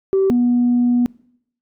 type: tone pair in turn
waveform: sine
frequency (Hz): 386.2 / 243.3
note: G4 / B3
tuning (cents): -26 / -26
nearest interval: minor sixth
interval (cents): 800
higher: first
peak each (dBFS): -11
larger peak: neither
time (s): 0.13-0.3 / 0.3-1.06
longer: second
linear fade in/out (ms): 0
effects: noise-tail reverb RT60 0.7 s tail -24 dB re dry + tanh soft clip ceiling -9 dBFS